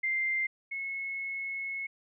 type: tone pair in turn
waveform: sine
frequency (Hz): 2093 / 2185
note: C7 / C#7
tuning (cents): 0 / -26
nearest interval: minor second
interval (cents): 74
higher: second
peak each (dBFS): -27 / -33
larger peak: first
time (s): 0.03-0.47 / 0.71-1.87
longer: second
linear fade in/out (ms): 10
effects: none